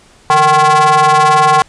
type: ring-modulated tone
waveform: square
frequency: 155 Hz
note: D#3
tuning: 6 cents flat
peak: -4 dBFS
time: 0.3-1.62 s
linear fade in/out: 0 ms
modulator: 921 Hz
effects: pink hiss -45 dBFS RMS until 1.68 s + resampled to 22050 Hz